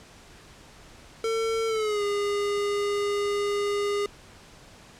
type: tone with pitch glide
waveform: square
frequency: 450 to 407.9 Hz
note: A4 to G#4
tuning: +39 to -31 cents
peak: -25 dBFS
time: 1.24-4.06 s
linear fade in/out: 2 ms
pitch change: -170 cents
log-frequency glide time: 1.67-2.03 s
effects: pink hiss -50 dBFS RMS until 4.99 s + low-pass 8000 Hz 12 dB/octave